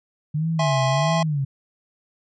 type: tone with vibrato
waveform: sine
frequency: 146.83 Hz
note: D3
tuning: in tune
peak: -20 dBFS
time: 0.34-1.45 s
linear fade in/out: 10 ms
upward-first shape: sine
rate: 1.5 Hz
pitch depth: 190 cents each way
type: chord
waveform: square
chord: E augmented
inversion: none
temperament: equal with one note detuned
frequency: 659.3 / 830.6 / 1058.7 Hz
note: E5 / G#5 / B#5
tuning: 0 / 0 / +20 cents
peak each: -24 / -27 / -27 dBFS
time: 0.59-1.23 s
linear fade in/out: 5 ms
effects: resampled to 16000 Hz